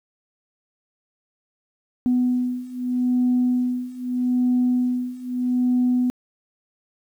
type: beating tone pair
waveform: sine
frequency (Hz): 248.4 / 249.2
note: B3 / B3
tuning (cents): +10 / +16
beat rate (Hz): 0.8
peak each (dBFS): -22 / -20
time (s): 2.06-6.1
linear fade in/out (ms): 0
effects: tanh soft clip ceiling -12 dBFS + 9-bit

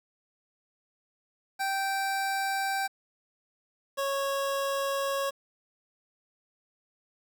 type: tone pair in turn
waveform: 25% pulse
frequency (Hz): 780 / 551.5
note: G5 / C#5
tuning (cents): -9 / -9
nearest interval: tritone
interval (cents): 600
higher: first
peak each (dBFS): -24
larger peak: neither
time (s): 1.59-2.88 / 3.97-5.31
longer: second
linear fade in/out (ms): 20
effects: 9-bit

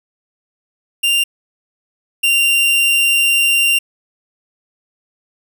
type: tone pair in turn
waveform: 45% pulse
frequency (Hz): 2788 / 2776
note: F7 / F7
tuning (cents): -4 / -11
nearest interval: unison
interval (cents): 7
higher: first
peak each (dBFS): -12 / -11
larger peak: second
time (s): 1.03-1.24 / 2.23-3.79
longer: second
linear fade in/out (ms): 10
effects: none

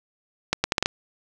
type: accelerating click train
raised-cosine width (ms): 0.2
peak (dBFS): -3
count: 6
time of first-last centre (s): 0.53-0.859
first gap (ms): 110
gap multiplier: 0.74
effects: none

